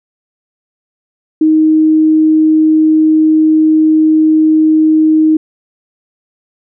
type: tone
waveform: sine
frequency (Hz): 313.1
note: D#4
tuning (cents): +11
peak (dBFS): -5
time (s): 1.41-5.37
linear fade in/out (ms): 5
effects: none